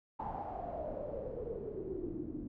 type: noise with low-pass filter sweep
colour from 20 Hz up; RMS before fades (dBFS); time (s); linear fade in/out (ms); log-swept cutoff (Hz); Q
pink; -41; 0.19-2.48; 10; 890 to 280; 9
effects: none